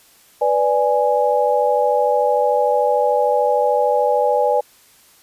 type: chord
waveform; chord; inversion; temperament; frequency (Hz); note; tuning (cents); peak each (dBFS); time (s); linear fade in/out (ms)
sine; G# diminished; first; equal; 493.9 / 587.3 / 830.6; B4 / D5 / G#5; 0 / 0 / 0; -18; 0.41-4.61; 10
effects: white hiss -51 dBFS RMS until 5.22 s + resampled to 32000 Hz